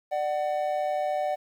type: tone pair together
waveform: triangle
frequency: 595 / 748.5 Hz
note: D5 / F#5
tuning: +22 / +20 cents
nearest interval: major third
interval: 398 cents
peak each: -26 dBFS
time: 0.11-1.36 s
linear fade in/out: 20 ms
effects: 10-bit